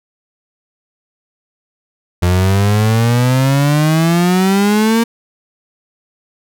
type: exponential sweep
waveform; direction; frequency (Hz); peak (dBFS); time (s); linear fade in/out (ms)
35% pulse; up; 87.31 to 233.1; -8; 2.22-5.04; 10
effects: none